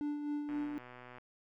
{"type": "tone with tremolo", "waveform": "triangle", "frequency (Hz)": 293.7, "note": "D4", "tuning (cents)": 0, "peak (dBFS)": -31, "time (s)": [0.01, 0.78], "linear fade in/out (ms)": 0, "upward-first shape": "sine", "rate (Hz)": 3.9, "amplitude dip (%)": 45}
{"type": "click train", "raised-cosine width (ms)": 0.5, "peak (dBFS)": -36, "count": 87, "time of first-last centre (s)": [0.49, 1.184], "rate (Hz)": 124}
{"effects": []}